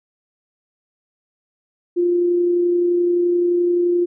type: tone with amplitude modulation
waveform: sine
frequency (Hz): 350.3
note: F4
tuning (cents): +5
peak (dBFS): -13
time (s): 1.96-4.06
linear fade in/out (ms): 20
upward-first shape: sine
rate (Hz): 31.6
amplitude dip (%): 25
effects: none